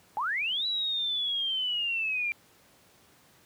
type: linear two-way sweep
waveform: sine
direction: up then down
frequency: 789 to 3951 to 2357 Hz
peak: -27 dBFS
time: 0.17-2.32 s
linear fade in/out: 0 ms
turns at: 0.66 s
effects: pink hiss -60 dBFS RMS until 3.45 s + high-pass 100 Hz 12 dB/octave